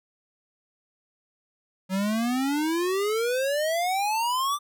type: exponential sweep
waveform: square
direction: up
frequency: 184.8 to 1192 Hz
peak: -24 dBFS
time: 1.89-4.59 s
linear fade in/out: 50 ms
effects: none